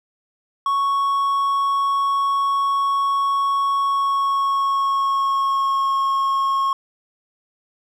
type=tone with pitch glide; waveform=triangle; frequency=1108.7 to 1088.4 Hz; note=C#6 to C#6; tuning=0 to -32 cents; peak=-15 dBFS; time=0.66-6.73 s; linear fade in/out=2 ms; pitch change=-32 cents; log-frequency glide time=3.8-5.93 s; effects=none